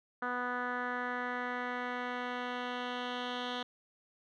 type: tone with low-pass filter sweep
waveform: 10% pulse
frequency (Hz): 246.9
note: B3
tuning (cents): 0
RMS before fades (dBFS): -37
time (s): 0.22-3.63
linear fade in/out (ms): 5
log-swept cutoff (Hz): 1500 to 3300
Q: 3.2
effects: none